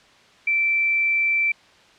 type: tone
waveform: sine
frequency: 2336 Hz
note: D7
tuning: 10 cents flat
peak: -17 dBFS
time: 0.47-1.52 s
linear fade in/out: 5 ms
effects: white hiss -52 dBFS RMS until 1.98 s + low-pass 4000 Hz 12 dB/octave